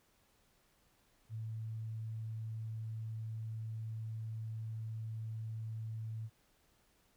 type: tone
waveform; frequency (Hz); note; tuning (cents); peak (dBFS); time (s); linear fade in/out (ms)
sine; 111.1; A2; +17; -39; 1.29-6.3; 50
effects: pink hiss -72 dBFS RMS until 7.16 s